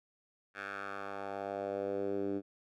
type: tone with band-pass filter sweep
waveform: 10% pulse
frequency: 99.2 Hz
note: G2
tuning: 21 cents sharp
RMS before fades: -38 dBFS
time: 0.54-2.42 s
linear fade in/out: 50 ms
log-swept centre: 1700 to 310 Hz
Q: 2.5
effects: none